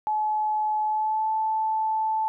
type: tone with pitch glide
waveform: sine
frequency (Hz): 856 to 875.5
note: A5 to A5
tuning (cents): -48 to -9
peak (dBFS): -22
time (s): 0.07-2.28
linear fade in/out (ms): 0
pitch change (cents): +39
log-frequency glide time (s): 0.84-1.31
effects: none